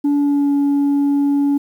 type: tone with pitch glide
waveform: sine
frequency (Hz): 287.6 to 283.5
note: D4 to C#4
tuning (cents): -36 to +39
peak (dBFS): -10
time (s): 0.04-1.58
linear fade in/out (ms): 10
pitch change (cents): -25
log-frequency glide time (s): 0.14-0.53
effects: tanh soft clip ceiling -12 dBFS + 8-bit